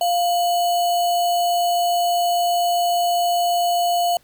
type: tone with sample-and-hold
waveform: sine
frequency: 698.5 Hz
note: F5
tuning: in tune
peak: -16 dBFS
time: 0.01-4.17 s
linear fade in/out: 2 ms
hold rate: 3675 Hz
effects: pink hiss -57 dBFS RMS until 4.23 s